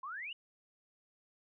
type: exponential sweep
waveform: sine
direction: up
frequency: 1014 to 2988 Hz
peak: -40 dBFS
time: 0.03-0.33 s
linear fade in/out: 5 ms
effects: none